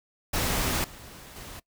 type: noise with level steps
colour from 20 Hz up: pink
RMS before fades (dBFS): -27 / -46 / -42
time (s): 0.33-1.6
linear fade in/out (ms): 10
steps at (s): 0.84 / 1.36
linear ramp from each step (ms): 2
effects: noise-tail reverb RT60 0.1 s tail -21 dB re dry